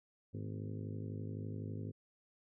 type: harmonic tone with a mistuned harmonic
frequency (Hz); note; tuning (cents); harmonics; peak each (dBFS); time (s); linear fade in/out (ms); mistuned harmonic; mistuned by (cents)
51.91; G#1; 0; 2 / 3 / 4 / 5 / 6 / 7 / 8 / 9 / 10; -42 / -47 / -51 / -49 / -55 / -55 / -54 / -59 / -61; 0.33-1.92; 20; 4; +86
effects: none